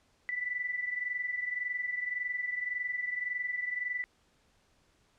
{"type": "tone pair together", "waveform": "sine", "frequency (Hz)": [1975.5, 1997.3], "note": ["B6", "B6"], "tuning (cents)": [0, 19], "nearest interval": "unison", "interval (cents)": 19, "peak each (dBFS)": [-33, -38], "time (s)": [0.29, 4.04], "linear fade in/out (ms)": 0, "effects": ["pink hiss -69 dBFS RMS until 5.18 s", "low-pass 8000 Hz 12 dB/octave"]}